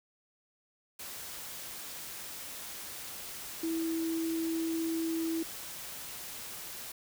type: tone in noise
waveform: sine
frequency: 327.1 Hz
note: E4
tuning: 13 cents flat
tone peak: -30 dBFS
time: 3.63-5.43 s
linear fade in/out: 5 ms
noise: white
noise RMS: -43 dBFS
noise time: 0.99-6.92 s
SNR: +10 dB
effects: none